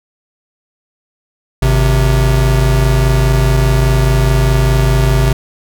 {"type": "tone pair together", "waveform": "square", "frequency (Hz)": [51.79, 130.5], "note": ["G#1", "C3"], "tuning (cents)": [-4, -4], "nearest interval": "octave + major third", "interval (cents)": 1600, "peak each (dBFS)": -12, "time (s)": [1.62, 5.33], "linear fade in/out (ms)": 5, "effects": []}